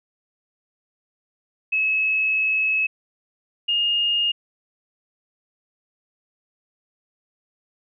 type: tone pair in turn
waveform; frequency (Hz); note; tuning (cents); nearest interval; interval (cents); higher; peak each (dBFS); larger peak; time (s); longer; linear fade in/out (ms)
sine; 2581 / 2840; E7 / F7; -37 / +28; major second; 165; second; -18 / -18; neither; 1.72-2.87 / 3.68-4.32; first; 10
effects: none